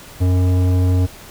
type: tone with tanh clipping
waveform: sine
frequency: 91.2 Hz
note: F#2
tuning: 24 cents flat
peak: -14 dBFS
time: 0.2-1.07 s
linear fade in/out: 20 ms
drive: 14 dB
effects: pink hiss -39 dBFS RMS until 1.3 s